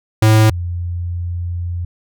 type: tone pair in turn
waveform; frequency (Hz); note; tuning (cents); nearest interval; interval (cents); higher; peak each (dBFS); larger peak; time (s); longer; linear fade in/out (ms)
square / sine; 109.2 / 87.15; A2 / F2; -13 / -3; major third; 390; first; -8 / -19; first; 0.22-0.5 / 0.5-1.85; second; 5
effects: none